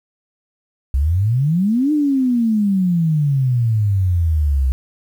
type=exponential two-way sweep; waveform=sine; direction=up then down; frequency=63.6 to 307.2 to 63.6 Hz; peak=-13 dBFS; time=0.94-4.72 s; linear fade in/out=0 ms; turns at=1.92 s; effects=8-bit